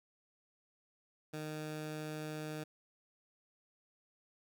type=tone; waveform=15% pulse; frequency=153.9 Hz; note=D#3; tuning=19 cents flat; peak=-34 dBFS; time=1.33-2.64 s; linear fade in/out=10 ms; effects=none